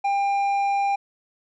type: tone with hard clipping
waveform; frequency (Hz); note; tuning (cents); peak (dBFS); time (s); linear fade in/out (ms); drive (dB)
triangle; 798; G5; +31; -21; 0.04-0.96; 10; 9
effects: resampled to 16000 Hz